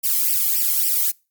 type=noise with flanger; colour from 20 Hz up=violet; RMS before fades=-19 dBFS; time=0.03-1.12 s; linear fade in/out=20 ms; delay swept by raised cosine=0.37 to 0.98 ms; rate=3.6 Hz; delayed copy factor=+0.85; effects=noise-tail reverb RT60 0.3 s tail -25 dB re dry + Opus 48 kbps